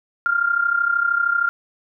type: tone with amplitude modulation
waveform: sine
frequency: 1396.9 Hz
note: F6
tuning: in tune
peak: -13 dBFS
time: 0.26-1.49 s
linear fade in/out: 0 ms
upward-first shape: sine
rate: 33 Hz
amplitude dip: 75%
effects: none